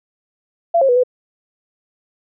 sine tone with pitch steps, 679 / 540 / 489.5 / 501 Hz, F5 / C#5 / B4 / B4, -49 / -45 / -15 / +25 cents, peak -10 dBFS, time 0.74-1.036 s, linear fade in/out 10 ms, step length 74 ms, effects none

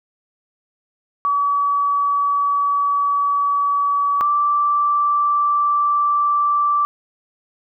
sine tone pair in turn, 1141 / 1168.3 Hz, C#6 / D6, +50 / -9 cents, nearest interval unison, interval 41 cents, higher second, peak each -15 / -14 dBFS, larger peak second, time 1.25-4.21 / 4.21-6.85 s, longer first, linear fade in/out 0 ms, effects none

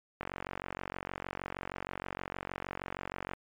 click train, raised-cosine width 0.5 ms, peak -21 dBFS, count 146, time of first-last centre 0.21-3.335 s, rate 46.4 Hz, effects MP3 96 kbps

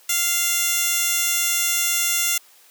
15% pulse tone with high-pass filter, 694 Hz, F5, 11 cents flat, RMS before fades -21 dBFS, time 0.09-2.38 s, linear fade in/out 5 ms, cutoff 4400 Hz, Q 0.55, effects white hiss -52 dBFS RMS until 2.7 s + high-pass 400 Hz 12 dB/octave

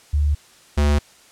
sine / square tone pair in turn, 73.42 / 73.05 Hz, D2 / D2, 0 / -9 cents, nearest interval unison, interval 9 cents, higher first, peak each -15 / -15 dBFS, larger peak neither, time 0.13-0.35 / 0.77-0.99 s, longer neither, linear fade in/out 10 ms, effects white hiss -50 dBFS RMS until 1.31 s + low-pass 9000 Hz 12 dB/octave

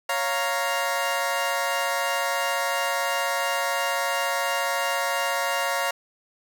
20% pulse chord, Bb minor, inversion first, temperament equal, 554.4 / 698.5 / 932.3 Hz, Db5 / F5 / Bb5, 0 / 0 / 0 cents, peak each -23 dBFS, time 0.09-5.91 s, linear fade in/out 5 ms, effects none

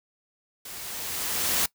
white noise with level ramp, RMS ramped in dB -40 to -23 dBFS, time 0.65-1.66 s, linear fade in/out 5 ms, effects noise-tail reverb RT60 0.1 s tail -21 dB re dry

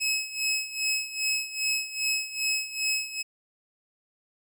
20% pulse tone with tremolo, 2571 Hz, E7, 44 cents flat, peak -19 dBFS, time 0-3.23 s, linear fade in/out 20 ms, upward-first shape sine, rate 2.5 Hz, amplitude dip 80%, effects none

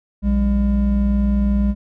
triangle tone pair together, 60 / 202 Hz, B1 / G#3, -49 / -48 cents, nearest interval octave + major sixth, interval 2101 cents, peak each -15 dBFS, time 0.22-1.75 s, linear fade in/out 50 ms, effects none

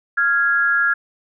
sine tone pair together, 1392.9 / 1661.2 Hz, F6 / G#6, -5 / 0 cents, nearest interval minor third, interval 305 cents, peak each -17 dBFS, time 0.17-0.94 s, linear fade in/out 10 ms, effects none

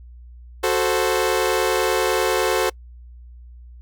sawtooth chord, F# diminished, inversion none, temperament equal, 370 / 440 / 523.3 Hz, F#4 / A4 / C5, 0 / 0 / 0 cents, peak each -18 / -18 / -19 dBFS, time 0.63-2.7 s, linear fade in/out 10 ms, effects noise-tail reverb RT60 0.1 s tail -26 dB re dry + added 60 Hz sine -39 dBFS peak until 3.81 s

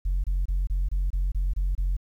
sine tone bursts, 45.14 Hz, F#1, 42 cents flat, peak -20 dBFS, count 9, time 0.05-1.968 s, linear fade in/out 10 ms, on 190 ms, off 26 ms, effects tanh soft clip ceiling -20 dBFS + 10-bit

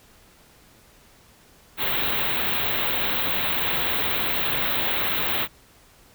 white band-stop noise, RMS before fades -24 dBFS, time 1.77-5.48 s, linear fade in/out 50 ms, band 4000 to 15000 Hz, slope 96 dB/octave, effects pink hiss -54 dBFS RMS until 6.14 s

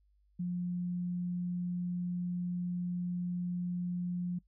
sine tone, 177.3 Hz, F3, 26 cents sharp, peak -32 dBFS, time 0.39-4.39 s, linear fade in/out 10 ms, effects noise-tail reverb RT60 0.1 s tail -24 dB re dry + added 50 Hz sine -66 dBFS peak until 4.47 s

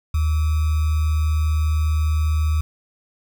sine tone with sample-and-hold, 77.4 Hz, D#2, 9 cents flat, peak -16 dBFS, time 0.14-2.61 s, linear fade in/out 5 ms, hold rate 1225 Hz, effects none

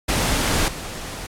pink noise with level steps, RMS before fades -20 / -32 dBFS, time 0.08-1.27 s, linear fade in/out 10 ms, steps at 0.68 s, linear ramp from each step 2 ms, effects low-pass 11000 Hz 12 dB/octave + AAC 64 kbps

